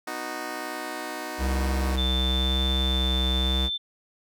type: chord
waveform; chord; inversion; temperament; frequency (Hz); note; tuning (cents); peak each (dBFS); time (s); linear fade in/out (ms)
10% pulse; B major; none; just; 246.9 / 308.7 / 370.4; B3 / D#4 / F#4; 0 / -14 / +2; -31 / -26 / -29; 0.07-1.96; 5
type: tone with vibrato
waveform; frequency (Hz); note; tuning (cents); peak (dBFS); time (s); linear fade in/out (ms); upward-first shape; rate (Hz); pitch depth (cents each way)
square; 65.41; C2; 0; -24; 1.38-3.7; 50; sine; 0.96; 16
type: tone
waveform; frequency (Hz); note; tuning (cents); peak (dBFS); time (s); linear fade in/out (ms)
sine; 3544; A7; +12; -26; 1.97-3.78; 20
effects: none